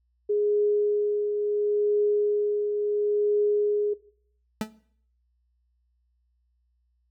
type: tone with tremolo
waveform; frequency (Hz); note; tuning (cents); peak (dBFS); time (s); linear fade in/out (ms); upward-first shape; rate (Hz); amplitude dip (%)
sine; 415.3; G#4; 0; -19; 0.29-3.94; 10; triangle; 0.72; 45
type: tone with exponential decay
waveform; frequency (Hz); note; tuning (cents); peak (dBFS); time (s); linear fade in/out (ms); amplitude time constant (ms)
40% pulse; 216.7; A3; -26; -22; 4.61-4.71; 2; 20
effects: noise-tail reverb RT60 0.6 s tail -19 dB re dry + added 60 Hz sine -67 dBFS peak until 7.1 s

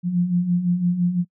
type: beating tone pair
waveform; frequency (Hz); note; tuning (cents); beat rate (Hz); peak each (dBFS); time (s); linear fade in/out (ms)
sine; 172.2 / 178.1; F3 / F3; -24 / +34; 5.9; -25 / -18; 0.03-1.25; 50
effects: noise-tail reverb RT60 0.1 s tail -26 dB re dry

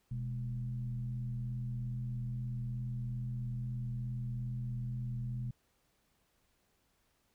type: tone with frequency modulation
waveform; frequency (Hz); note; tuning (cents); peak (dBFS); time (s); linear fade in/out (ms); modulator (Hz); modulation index
sine; 123.47; B2; 0; -35; 0.11-5.51; 5; 83.1; 0.52
effects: pink hiss -75 dBFS RMS until 7.34 s

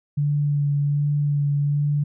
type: tone with vibrato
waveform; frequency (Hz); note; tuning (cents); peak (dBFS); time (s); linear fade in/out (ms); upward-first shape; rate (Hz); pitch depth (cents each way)
sine; 144.8; D3; -24; -18; 0.17-2.04; 10; sine; 1.3; 16
effects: none

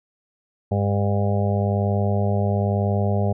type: harmonic tone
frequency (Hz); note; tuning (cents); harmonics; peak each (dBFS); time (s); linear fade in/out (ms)
101; G#2; -48; 1 / 2 / 4 / 5 / 6 / 7 / 8; -20 / -25 / -29 / -31 / -29 / -31 / -34; 0.71-3.33; 10
effects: none

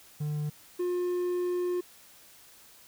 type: tone pair in turn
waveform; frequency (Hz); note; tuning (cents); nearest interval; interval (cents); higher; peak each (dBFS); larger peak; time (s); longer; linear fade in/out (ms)
triangle; 149.6 / 356.7; D3 / F4; +32 / +37; octave + minor third; 1505; second; -27 / -25; second; 0.2-0.5 / 0.79-1.81; second; 10
effects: white hiss -55 dBFS RMS until 2.87 s

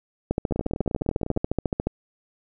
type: two click trains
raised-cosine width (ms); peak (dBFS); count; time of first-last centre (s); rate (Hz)
2; -16 / -9; 18 / 23; 0.51-1.364 / 0.31-1.87; 19.9 / 14.1
effects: none

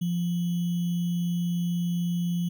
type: tone with sample-and-hold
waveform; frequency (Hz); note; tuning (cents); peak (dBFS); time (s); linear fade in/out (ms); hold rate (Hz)
sine; 173.6; F3; -10; -24; 0.01-2.49; 10; 3150
effects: none

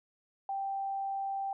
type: tone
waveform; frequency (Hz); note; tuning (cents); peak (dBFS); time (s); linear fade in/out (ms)
sine; 784; G5; 0; -32; 0.49-1.53; 2
effects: none

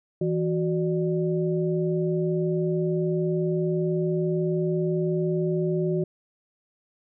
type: tone cluster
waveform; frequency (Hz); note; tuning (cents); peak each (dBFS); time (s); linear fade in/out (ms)
sine; 164.1 / 369.8 / 597; E3 / F#4 / D5; -8 / -1 / +28; -25 / -25 / -33; 0.21-6.04; 5
effects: none

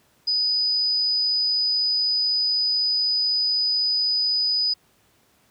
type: tone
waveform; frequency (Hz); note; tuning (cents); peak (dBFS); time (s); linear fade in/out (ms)
sine; 4978; D#8; 0; -19; 0.27-4.74; 10
effects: pink hiss -61 dBFS RMS until 5.5 s + high-pass 80 Hz 12 dB/octave

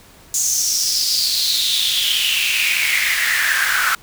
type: noise with high-pass filter sweep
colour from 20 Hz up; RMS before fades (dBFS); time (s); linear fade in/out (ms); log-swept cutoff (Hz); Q
pink; -18; 0.34-3.95; 2; 6700 to 1400; 6.1
effects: pink hiss -46 dBFS RMS until 4.02 s

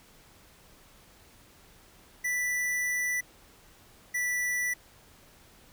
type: tone pair in turn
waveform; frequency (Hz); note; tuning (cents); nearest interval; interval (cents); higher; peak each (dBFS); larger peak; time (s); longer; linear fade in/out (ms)
square; 1975.5 / 1967.6; B6 / B6; 0 / -7; unison; 7; first; -28; neither; 2.24-3.21 / 4.14-4.74; first; 10
effects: pink hiss -57 dBFS RMS until 5.72 s

